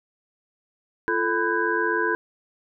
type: tone cluster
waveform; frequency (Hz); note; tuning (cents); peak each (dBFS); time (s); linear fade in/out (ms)
sine; 344.1 / 439.4 / 998 / 1516 / 1623; F4 / A4 / B5 / F#6 / G#6; -26 / -2 / +18 / +42 / -40; -27; 1.08-2.15; 0
effects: none